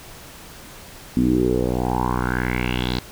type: tone with low-pass filter sweep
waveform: 10% pulse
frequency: 61.74 Hz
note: B1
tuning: in tune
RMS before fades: -21 dBFS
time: 1.17-2.99 s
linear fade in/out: 0 ms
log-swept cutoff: 250 to 4300 Hz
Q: 5.1
effects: pink hiss -41 dBFS RMS until 3.11 s